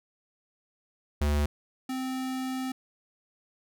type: tone pair in turn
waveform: square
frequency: 73.42 / 259.8 Hz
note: D2 / C4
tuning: 0 / -12 cents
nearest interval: octave + minor seventh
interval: 2188 cents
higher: second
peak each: -24 / -31 dBFS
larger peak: first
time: 1.21-1.46 / 1.89-2.72 s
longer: second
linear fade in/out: 5 ms
effects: none